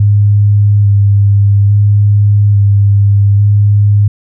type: tone with vibrato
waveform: sine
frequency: 101.8 Hz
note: G#2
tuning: 34 cents flat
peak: -4 dBFS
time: 0-4.08 s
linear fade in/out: 5 ms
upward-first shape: square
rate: 0.59 Hz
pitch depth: 16 cents each way
effects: none